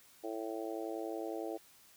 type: harmonic tone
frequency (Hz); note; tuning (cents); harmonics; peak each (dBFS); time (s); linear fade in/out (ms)
110.9; A2; +14; 3 / 4 / 5 / 6 / 7; -41 / -43 / -45 / -45 / -47; 0.23-1.58; 20
effects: white hiss -62 dBFS RMS until 1.96 s